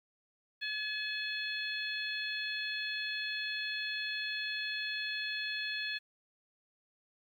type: harmonic tone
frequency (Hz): 854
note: G#5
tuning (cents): +48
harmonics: 2 / 3 / 4 / 5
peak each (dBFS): -38 / -40 / -41 / -42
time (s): 0.61-5.99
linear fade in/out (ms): 20
effects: 11-bit

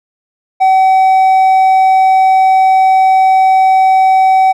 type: tone with hard clipping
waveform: sine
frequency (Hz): 760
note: F#5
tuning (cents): +46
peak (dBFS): -6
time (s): 0.6-4.53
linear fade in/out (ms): 20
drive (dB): 3
effects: none

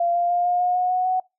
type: tone with pitch steps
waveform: sine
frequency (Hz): 690 / 697.2 / 704.5 / 711.9 / 719.3 / 726.8 / 734.4 / 742.1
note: F5 / F5 / F5 / F5 / F#5 / F#5 / F#5 / F#5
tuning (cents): -21 / -3 / +15 / +33 / -49 / -31 / -13 / +5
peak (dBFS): -18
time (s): 0-1.2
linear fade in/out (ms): 5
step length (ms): 150
effects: noise-tail reverb RT60 0.2 s tail -22 dB re dry

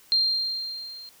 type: tone with level ramp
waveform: sine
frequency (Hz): 4186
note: C8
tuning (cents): 0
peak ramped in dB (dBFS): -17 to -40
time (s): 0.12-1.09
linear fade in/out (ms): 0
effects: white hiss -55 dBFS RMS until 1.2 s

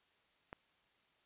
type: click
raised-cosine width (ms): 0.5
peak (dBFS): -30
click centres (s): 0.529
effects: white hiss -73 dBFS RMS until 1.25 s + resampled to 8000 Hz

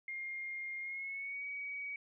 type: tone with pitch glide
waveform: sine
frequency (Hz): 2123 to 2262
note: C7 to C#7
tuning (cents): +25 to +34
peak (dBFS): -39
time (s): 0.08-1.96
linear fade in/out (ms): 2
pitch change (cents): +109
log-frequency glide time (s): 0.8-1.44
effects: none

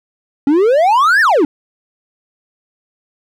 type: exponential two-way sweep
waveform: triangle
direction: up then down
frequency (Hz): 269.7 to 1847 to 269.7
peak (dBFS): -6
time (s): 0.47-1.45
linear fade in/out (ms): 2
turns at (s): 1.21
effects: none

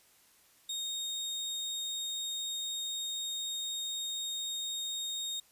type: tone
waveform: 30% pulse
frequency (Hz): 3713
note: A#7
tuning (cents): -8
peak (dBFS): -32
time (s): 0.69-5.4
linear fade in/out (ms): 5
effects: white hiss -64 dBFS RMS until 5.51 s + resampled to 32000 Hz

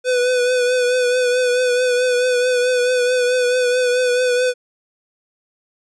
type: tone with vibrato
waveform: square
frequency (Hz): 497.9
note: B4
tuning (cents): +14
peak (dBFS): -15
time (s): 0.04-4.54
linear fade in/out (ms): 50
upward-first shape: triangle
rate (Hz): 4.6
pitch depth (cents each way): 39
effects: resampled to 22050 Hz

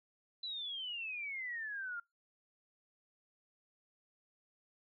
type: exponential sweep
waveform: sine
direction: down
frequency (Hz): 4024 to 1383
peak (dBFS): -39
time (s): 0.43-2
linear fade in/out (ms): 5
effects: noise-tail reverb RT60 0.2 s tail -24 dB re dry

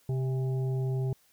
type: harmonic tone with a mistuned harmonic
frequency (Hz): 130.81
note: C3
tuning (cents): 0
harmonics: 1 / 3 / 5 / 6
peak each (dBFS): -27 / -37 / -48 / -50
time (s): 0.09-1.13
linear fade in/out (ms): 2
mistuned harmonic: 6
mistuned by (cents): +71
effects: white hiss -65 dBFS RMS until 1.32 s

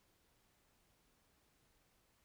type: silence
effects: pink hiss -75 dBFS RMS until 2.24 s

